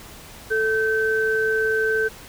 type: tone pair together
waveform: sine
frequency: 440 / 1542.8 Hz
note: A4 / G6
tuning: 0 / -28 cents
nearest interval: octave + minor seventh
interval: 2172 cents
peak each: -21 dBFS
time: 0.5-2.09 s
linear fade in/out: 20 ms
effects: pink hiss -42 dBFS RMS until 2.28 s